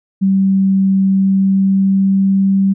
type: tone with pitch glide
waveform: sine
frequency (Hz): 192.9 to 194.47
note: G3 to G3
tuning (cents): -28 to -14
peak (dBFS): -9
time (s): 0.21-2.74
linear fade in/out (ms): 20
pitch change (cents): +14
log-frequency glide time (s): 1.02-2.55
effects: none